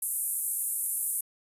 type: band-pass noise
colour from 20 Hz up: pink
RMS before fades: -31 dBFS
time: 0.02-1.21 s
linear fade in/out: 5 ms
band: 9000 to 13000 Hz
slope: 48 dB/octave
effects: resampled to 32000 Hz